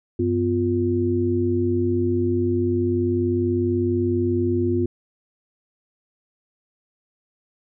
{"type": "tone cluster", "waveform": "sine", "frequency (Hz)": [95.9, 251.5, 351.8], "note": ["G2", "B3", "F4"], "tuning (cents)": [-37, 32, 13], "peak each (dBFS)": [-24, -24, -21], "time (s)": [0.19, 4.86], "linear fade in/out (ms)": 5, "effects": []}